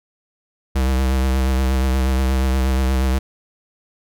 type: tone with vibrato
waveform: square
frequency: 65.41 Hz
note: C2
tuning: in tune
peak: -16 dBFS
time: 0.75-3.19 s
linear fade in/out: 10 ms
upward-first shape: triangle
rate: 8.4 Hz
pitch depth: 44 cents each way
effects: none